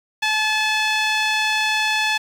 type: tone with band-pass filter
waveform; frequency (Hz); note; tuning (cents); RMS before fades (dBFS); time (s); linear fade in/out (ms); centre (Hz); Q
sawtooth; 863; A5; -34; -20; 0.22-2.18; 10; 2800; 1.2
effects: 7-bit